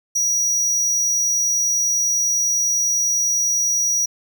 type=tone; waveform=square; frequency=5790 Hz; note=F#8; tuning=38 cents flat; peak=-17 dBFS; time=0.15-4.06 s; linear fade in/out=10 ms; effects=none